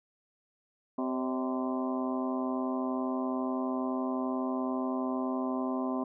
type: harmonic tone with a mistuned harmonic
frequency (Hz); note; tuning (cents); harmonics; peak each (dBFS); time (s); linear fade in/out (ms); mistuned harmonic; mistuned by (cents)
128.9; C3; -26; 2 / 3 / 4 / 5 / 6 / 7 / 8 / 9; -31 / -39 / -43 / -38 / -43 / -47 / -39 / -50; 0.98-6.04; 5; 4; +120
effects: none